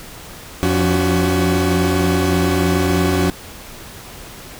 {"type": "tone cluster", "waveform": "40% pulse", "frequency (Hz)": [86.5, 176.3, 284.3, 373.6], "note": ["F2", "F3", "C#4", "F#4"], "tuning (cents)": [-16, 17, 44, 17], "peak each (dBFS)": -19, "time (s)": [0.63, 3.3], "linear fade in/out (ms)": 0, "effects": ["pink hiss -36 dBFS RMS until 4.59 s"]}